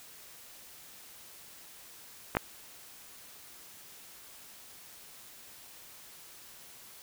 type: clicks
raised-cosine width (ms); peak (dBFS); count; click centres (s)
0.5; -16 / -10; 2; 2.351 / 2.369
effects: white hiss -52 dBFS RMS until 7.02 s